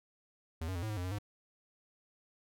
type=tone with pitch steps; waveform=square; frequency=81 / 93.6 / 86.2 / 109.1 / 106.1 / 89.1 / 91.9 / 103.3 Hz; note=E2 / F#2 / F2 / A2 / G#2 / F2 / F#2 / G#2; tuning=-30 / +20 / -22 / -14 / +38 / +35 / -11 / -9 cents; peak=-36 dBFS; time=0.61-1.186 s; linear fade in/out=5 ms; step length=72 ms; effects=none